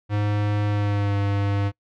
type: tone with pitch glide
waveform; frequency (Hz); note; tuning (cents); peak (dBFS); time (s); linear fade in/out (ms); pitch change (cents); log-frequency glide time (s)
square; 103.83 to 100.47; G#2 to G2; 0 to +43; -21; 0.09-1.72; 50; -57; 0.66-1.17
effects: noise-tail reverb RT60 0.1 s tail -24 dB re dry + low-pass 3000 Hz 12 dB/octave

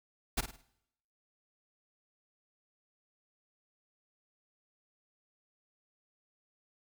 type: noise with echo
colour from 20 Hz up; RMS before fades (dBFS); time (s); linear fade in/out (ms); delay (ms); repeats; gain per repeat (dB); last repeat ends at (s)
pink; -30; 0.37-0.41; 10; 52; 4; -9; 0.618
effects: noise-tail reverb RT60 0.8 s tail -21 dB re dry

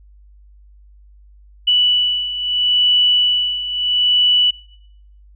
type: beating tone pair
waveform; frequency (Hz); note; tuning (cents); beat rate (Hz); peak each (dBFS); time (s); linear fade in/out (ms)
sine; 2960 / 2960.76; F#7 / F#7; 0 / 0; 0.76; -19 / -14; 1.67-4.51; 10
effects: noise-tail reverb RT60 0.8 s tail -23 dB re dry + added 50 Hz sine -43 dBFS peak until 5.35 s

